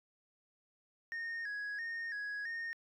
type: tone with vibrato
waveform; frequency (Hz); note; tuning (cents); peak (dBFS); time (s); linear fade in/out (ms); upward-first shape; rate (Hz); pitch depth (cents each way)
sine; 1751; A6; -9; -35; 1.12-2.73; 0; square; 1.5; 86
effects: tanh soft clip ceiling -37 dBFS